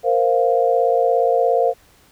sine chord, Bb suspended second, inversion none, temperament equal, 466.2 / 523.3 / 698.5 Hz, Bb4 / C5 / F5, 0 / 0 / 0 cents, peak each -18 dBFS, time 0.03-1.74 s, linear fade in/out 50 ms, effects pink hiss -53 dBFS RMS until 2.11 s

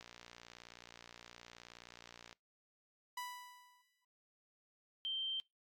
click train, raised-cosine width 0.2 ms, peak -35 dBFS, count 138, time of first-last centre 0.01-2.328 s, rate 59.1 Hz
sawtooth tone with exponential decay, 987.8 Hz, B5, in tune, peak -37 dBFS, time 3.17-4.05 s, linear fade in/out 5 ms, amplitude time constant 190 ms
sine tone, 3136 Hz, G7, in tune, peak -37 dBFS, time 5.05-5.4 s, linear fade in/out 0 ms
effects noise-tail reverb RT60 0.2 s tail -24 dB re dry + AAC 64 kbps

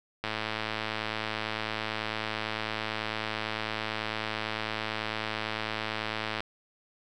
click train, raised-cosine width 0.3 ms, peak -15 dBFS, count 673, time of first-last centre 0.24-6.405 s, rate 109 Hz, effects none

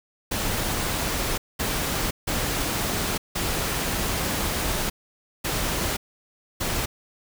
pink noise bursts at uneven times, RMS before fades -26 dBFS, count 6, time 0.31-1.38 / 1.59-2.11 / 2.27-3.18 / 3.35-4.9 / 5.44-5.97 / 6.6-6.86 s, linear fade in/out 10 ms, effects none

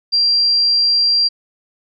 sine tone, 4741 Hz, D8, 16 cents sharp, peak -11 dBFS, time 0.12-1.29 s, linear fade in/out 20 ms, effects none

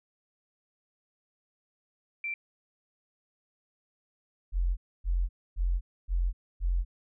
sine tone, 2349 Hz, D7, in tune, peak -31 dBFS, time 2.24-2.34 s, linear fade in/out 2 ms
sine tone bursts, 43.97 Hz, F1, 13 cents sharp, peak -24 dBFS, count 5, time 4.52-6.85 s, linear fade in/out 50 ms, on 250 ms, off 270 ms
effects none

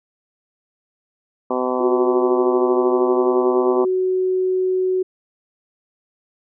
harmonic tone, 126.9 Hz, B2, 47 cents sharp, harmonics 2 / 3 / 4 / 5 / 6 / 7 / 8 / 9, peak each -25 / -24 / -24 / -27 / -29 / -30 / -28 / -30 dBFS, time 1.5-3.85 s, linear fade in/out 5 ms
sine tone with pitch glide, 367.8 to 371.6 Hz, F#4 to F#4, -10 to +7 cents, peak -16 dBFS, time 1.8-5.03 s, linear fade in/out 10 ms, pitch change +17 cents, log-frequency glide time 2.89-3.65 s
effects none

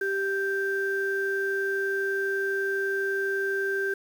sine tone pair together, 392 / 1568 Hz, G4 / G6, 0 / 0 cents, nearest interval 2 octaves, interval 2400 cents, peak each -27 dBFS, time 0.01-3.94 s, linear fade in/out 5 ms, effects tanh soft clip ceiling -17 dBFS + 8-bit

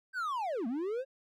triangle linear two-way sweep, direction down then up, 1582 to 215.4 to 549 Hz, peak -30 dBFS, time 0.13-1.05 s, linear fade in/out 50 ms, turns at 0.67 s, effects none

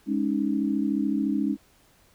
sine chord, Ab suspended fourth, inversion none, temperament equal, 207.7 / 277.2 / 311.1 Hz, Ab3 / Db4 / Eb4, 0 / 0 / 0 cents, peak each -27 / -26 / -28 dBFS, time 0.06-1.57 s, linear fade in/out 50 ms, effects pink hiss -60 dBFS RMS until 2.14 s

